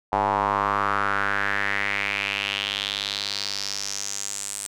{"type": "tone with band-pass filter sweep", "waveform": "square", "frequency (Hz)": 50.2, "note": "G1", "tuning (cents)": 42, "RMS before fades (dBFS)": -26, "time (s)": [0.12, 4.67], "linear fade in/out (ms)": 5, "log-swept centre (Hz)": [840, 8600], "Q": 4, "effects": []}